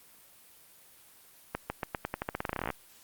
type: accelerating click train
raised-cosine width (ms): 0.5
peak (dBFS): -16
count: 21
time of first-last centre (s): 1.55-2.703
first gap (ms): 150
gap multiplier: 0.88
effects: white hiss -57 dBFS RMS until 3.03 s + Opus 32 kbps